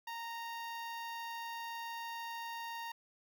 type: tone with notch filter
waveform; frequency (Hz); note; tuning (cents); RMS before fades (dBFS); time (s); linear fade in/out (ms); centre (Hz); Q
sawtooth; 927; A#5; -10; -43; 0.07-2.92; 5; 8300; 1.2
effects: none